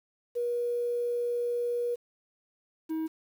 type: tone pair in turn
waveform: sine / triangle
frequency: 480.4 / 318.8 Hz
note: B4 / D#4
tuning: -48 / +42 cents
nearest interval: perfect fifth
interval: 710 cents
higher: first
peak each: -27 dBFS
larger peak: neither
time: 0.35-1.96 / 2.89-3.08 s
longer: first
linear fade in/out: 20 ms
effects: 9-bit